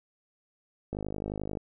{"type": "click train", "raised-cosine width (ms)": 2, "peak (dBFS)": -21, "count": 34, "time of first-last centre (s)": [0.93, 1.572], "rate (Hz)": 51.4, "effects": []}